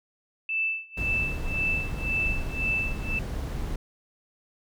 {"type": "tone with tremolo", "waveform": "sine", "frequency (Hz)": 2642, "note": "E7", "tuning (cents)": 3, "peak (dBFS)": -23, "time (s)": [0.49, 3.19], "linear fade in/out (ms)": 2, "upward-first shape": "sine", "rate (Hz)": 1.9, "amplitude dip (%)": 95}
{"type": "noise", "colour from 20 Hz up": "brown", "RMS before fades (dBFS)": -31, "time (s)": [0.97, 3.76], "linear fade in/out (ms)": 5}
{"effects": []}